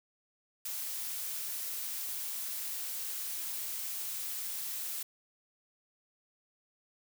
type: noise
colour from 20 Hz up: blue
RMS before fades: -38 dBFS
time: 0.65-5.03 s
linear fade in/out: 5 ms
effects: none